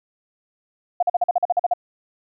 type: tone bursts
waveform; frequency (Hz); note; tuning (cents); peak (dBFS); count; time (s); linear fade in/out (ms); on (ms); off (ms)
sine; 710; F5; +28; -14; 11; 1-1.737; 5; 27; 44
effects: none